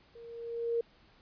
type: tone with level ramp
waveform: sine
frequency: 466.2 Hz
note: A#4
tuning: in tune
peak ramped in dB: -48 to -26 dBFS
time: 0.15-0.81 s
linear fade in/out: 5 ms
effects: pink hiss -63 dBFS RMS until 1.21 s + resampled to 11025 Hz